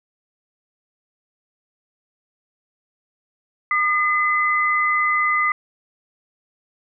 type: tone pair together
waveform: sine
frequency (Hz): 1214 / 2030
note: D#6 / B6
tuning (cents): -43 / +47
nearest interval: major sixth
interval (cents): 890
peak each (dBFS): -19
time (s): 3.71-5.52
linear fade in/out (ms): 2
effects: none